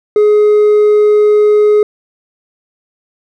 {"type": "tone with hard clipping", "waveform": "sine", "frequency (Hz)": 420, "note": "G#4", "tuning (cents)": 19, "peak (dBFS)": -6, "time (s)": [0.16, 1.83], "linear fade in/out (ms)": 2, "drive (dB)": 2, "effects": []}